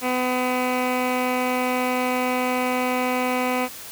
15% pulse tone with low-pass filter, 252 Hz, B3, 35 cents sharp, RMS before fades -23 dBFS, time 0.01-3.69 s, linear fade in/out 50 ms, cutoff 2200 Hz, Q 2.1, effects white hiss -38 dBFS RMS until 3.91 s

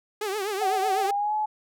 sawtooth tone with vibrato, 405.6 Hz, G#4, 41 cents flat, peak -23 dBFS, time 0.21-1.11 s, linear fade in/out 5 ms, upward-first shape triangle, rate 8 Hz, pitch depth 150 cents each way
sine tone with pitch glide, 760 to 853.1 Hz, F#5 to G#5, +46 to +46 cents, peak -23 dBFS, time 0.61-1.46 s, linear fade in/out 10 ms, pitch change +200 cents, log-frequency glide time 0.93-1.34 s
effects none

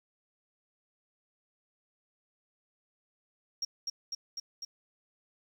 sine tone with echo, 5588 Hz, F8, in tune, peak -29 dBFS, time 3.62-3.65 s, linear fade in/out 5 ms, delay 250 ms, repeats 4, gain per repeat -2 dB, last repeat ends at 4.65 s, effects tanh soft clip ceiling -26 dBFS + 10-bit

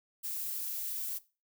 violet noise, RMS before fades -37 dBFS, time 0.23-1.19 s, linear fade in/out 20 ms, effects noise-tail reverb RT60 0.3 s tail -18 dB re dry

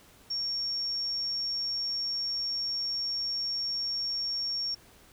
sine tone, 5520 Hz, F8, 21 cents flat, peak -29 dBFS, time 0.3-4.75 s, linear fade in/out 10 ms, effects pink hiss -57 dBFS RMS until 5.12 s

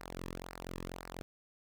sawtooth tone with flanger, 44.16 Hz, F1, 20 cents sharp, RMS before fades -45 dBFS, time 0-1.22 s, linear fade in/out 0 ms, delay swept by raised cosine 0.29 to 1.39 ms, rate 1.9 Hz, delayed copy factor -0.85, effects none

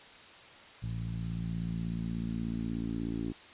10% pulse tone with low-pass filter sweep, 56.5 Hz, A1, 47 cents sharp, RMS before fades -35 dBFS, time 0.82-3.33 s, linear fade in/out 20 ms, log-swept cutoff 130 to 310 Hz, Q 3, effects white hiss -52 dBFS RMS until 3.53 s + resampled to 8000 Hz

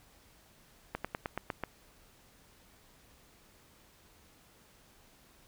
slowing click train, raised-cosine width 0.5 ms, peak -19 dBFS, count 7, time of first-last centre 0.95-1.637 s, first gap 96 ms, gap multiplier 1.07, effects pink hiss -62 dBFS RMS until 5.47 s

